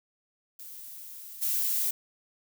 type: noise with level steps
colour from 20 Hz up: violet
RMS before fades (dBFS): -44 / -28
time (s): 0.59-1.91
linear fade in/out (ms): 5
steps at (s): 1.41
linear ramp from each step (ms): 20
effects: none